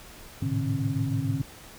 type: tone cluster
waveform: sine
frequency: 106.1 / 112.9 / 133.3 / 151.5 / 270.3 Hz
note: G#2 / A2 / C3 / D#3 / C#4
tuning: +38 / +45 / +33 / -46 / -44 cents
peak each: -31 dBFS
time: 0.42-1.42 s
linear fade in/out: 5 ms
effects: pink hiss -47 dBFS RMS until 1.78 s